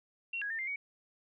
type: tone with pitch steps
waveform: sine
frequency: 2737 / 1657 / 1807 / 2098 / 2250 Hz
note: F7 / G#6 / A6 / C7 / C#7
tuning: -36 / -4 / +46 / +4 / +25 cents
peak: -34 dBFS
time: 0.33-0.76 s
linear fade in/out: 5 ms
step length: 86 ms
effects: none